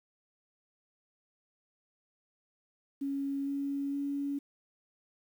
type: tone with pitch steps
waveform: sine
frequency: 277.2 / 279.6 / 282 Hz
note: C#4 / C#4 / C#4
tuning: 0 / +15 / +30 cents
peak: -31 dBFS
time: 3.01-4.39 s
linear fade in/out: 10 ms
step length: 460 ms
effects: 10-bit